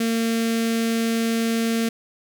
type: tone with notch filter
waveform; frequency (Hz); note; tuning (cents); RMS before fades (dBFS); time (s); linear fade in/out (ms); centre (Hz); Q
sawtooth; 228; A#3; -38; -22; 0-1.89; 5; 930; 0.94
effects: none